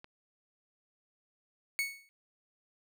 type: click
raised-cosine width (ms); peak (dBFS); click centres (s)
0.3; -33; 0.044
type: tone with exponential decay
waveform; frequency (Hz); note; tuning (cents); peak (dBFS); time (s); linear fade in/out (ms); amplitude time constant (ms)
40% pulse; 2216; C#7; -1; -26; 1.79-2.09; 0; 65
effects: none